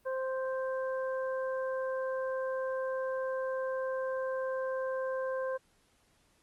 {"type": "harmonic tone", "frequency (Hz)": 523.3, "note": "C5", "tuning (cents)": 0, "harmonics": [1, 2, 3], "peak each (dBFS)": [-32, -41, -43], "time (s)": [0.05, 5.58], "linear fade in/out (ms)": 20, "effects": ["pink hiss -69 dBFS RMS until 6.42 s", "Opus 32 kbps"]}